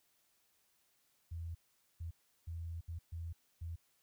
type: tone bursts at uneven times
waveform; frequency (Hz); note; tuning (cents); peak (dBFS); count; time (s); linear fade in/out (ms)
sine; 83.5; E2; +23; -40; 6; 1.31-1.55 / 2-2.11 / 2.47-2.81 / 2.88-2.99 / 3.12-3.33 / 3.61-3.76; 10
effects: white hiss -75 dBFS RMS until 4.02 s